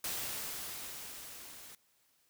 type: noise with level ramp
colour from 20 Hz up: white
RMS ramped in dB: -37 to -52 dBFS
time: 0.04-1.75 s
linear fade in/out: 2 ms
effects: white hiss -72 dBFS RMS until 2.29 s

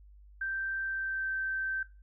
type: tone with pitch glide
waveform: sine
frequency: 1566 to 1553.4 Hz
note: G6 to G6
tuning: -2 to -16 cents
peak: -31 dBFS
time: 0.41-1.83 s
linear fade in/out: 5 ms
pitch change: -14 cents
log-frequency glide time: 0.83-1.31 s
effects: noise-tail reverb RT60 0.3 s tail -17 dB re dry + added 50 Hz sine -52 dBFS peak until 2.02 s

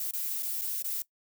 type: noise with dropouts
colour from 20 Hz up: violet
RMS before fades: -33 dBFS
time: 0-1.02 s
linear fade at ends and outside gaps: 2 ms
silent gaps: 0.11-0.135 / 0.425-0.43 / 0.613-0.617 / 0.823-0.844 s
effects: noise-tail reverb RT60 0.1 s tail -19 dB re dry

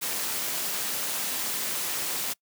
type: noise with amplitude modulation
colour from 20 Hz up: white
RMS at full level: -28 dBFS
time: 0.01-2.34 s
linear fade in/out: 20 ms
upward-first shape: sine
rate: 215 Hz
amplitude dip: 45%
effects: noise-tail reverb RT60 0.1 s tail -24 dB re dry + high-pass 150 Hz 12 dB/octave

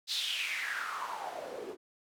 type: noise with band-pass filter sweep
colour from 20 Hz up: white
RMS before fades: -37 dBFS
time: 0.07-1.77 s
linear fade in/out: 50 ms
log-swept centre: 4300 to 360 Hz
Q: 5.2
effects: none

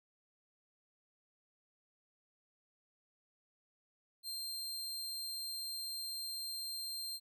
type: tone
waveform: sawtooth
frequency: 4172 Hz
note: C8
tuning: 6 cents flat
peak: -37 dBFS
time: 4.23-7.2 s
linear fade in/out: 50 ms
effects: none

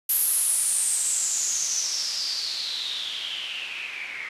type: noise with low-pass filter sweep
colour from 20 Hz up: blue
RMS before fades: -27 dBFS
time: 0.09-4.29 s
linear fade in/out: 5 ms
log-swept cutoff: 12000 to 2100 Hz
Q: 7.7
effects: resampled to 32000 Hz

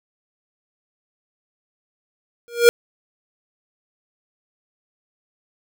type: tone with exponential growth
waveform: square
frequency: 473.4 Hz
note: A#4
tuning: 27 cents sharp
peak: -5 dBFS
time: 2.48-2.69 s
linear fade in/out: 0 ms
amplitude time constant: 45 ms
effects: none

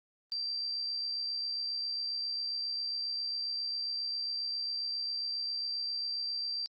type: tone with amplitude modulation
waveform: sine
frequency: 4700 Hz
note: D8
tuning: 1 cent sharp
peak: -31 dBFS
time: 0.32-6.66 s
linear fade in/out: 0 ms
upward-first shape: sine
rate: 67.4 Hz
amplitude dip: 35%
effects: Opus 24 kbps

